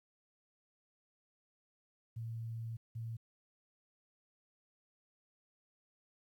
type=tone bursts at uneven times; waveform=sine; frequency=114.2 Hz; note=A#2; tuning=35 cents flat; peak=-39 dBFS; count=2; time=2.16-2.77 / 2.95-3.17 s; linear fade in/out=10 ms; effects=12-bit